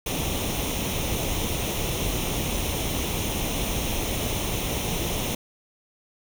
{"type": "noise with comb filter", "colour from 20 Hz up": "pink", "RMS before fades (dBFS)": -27, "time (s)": [0.06, 5.35], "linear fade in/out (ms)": 5, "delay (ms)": 0.32, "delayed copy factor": 0.65, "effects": []}